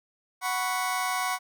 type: chord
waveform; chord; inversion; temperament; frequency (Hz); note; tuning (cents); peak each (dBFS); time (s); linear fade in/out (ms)
30% pulse; F# suspended fourth; none; just; 740 / 986.7 / 1110; F#5 / B5 / C#6; 0 / -2 / +2; -28 / -30 / -28; 0.41-1.39; 50
effects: none